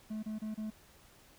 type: tone bursts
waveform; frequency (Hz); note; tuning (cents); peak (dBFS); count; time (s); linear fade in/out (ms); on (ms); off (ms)
triangle; 216; A3; -32; -34; 4; 0.1-0.704; 10; 130; 28
effects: pink hiss -61 dBFS RMS until 1.38 s